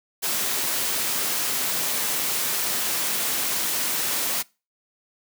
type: noise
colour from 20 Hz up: white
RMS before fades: -25 dBFS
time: 0.22-4.43 s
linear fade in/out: 20 ms
effects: noise-tail reverb RT60 0.3 s tail -24 dB re dry + high-pass 150 Hz 12 dB/octave